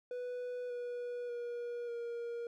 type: tone with pitch steps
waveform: triangle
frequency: 493.9 / 486.3 / 478.7 / 471.3 Hz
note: B4 / B4 / A#4 / A#4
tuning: 0 / -27 / +46 / +19 cents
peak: -36 dBFS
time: 0.11-2.47 s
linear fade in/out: 2 ms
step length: 590 ms
effects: none